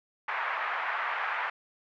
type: band-pass noise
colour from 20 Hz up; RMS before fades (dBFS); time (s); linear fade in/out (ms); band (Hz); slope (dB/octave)
pink; -32; 0.28-1.5; 5; 860 to 2100; 24
effects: none